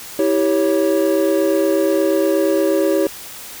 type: chord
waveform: triangle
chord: C# diminished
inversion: first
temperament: equal with one note detuned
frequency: 323.6 / 392 / 554.4 Hz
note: E4 / G4 / C#5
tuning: -32 / 0 / 0 cents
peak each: -16 dBFS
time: 0.19-3.07 s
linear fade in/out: 2 ms
effects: white hiss -34 dBFS RMS until 3.6 s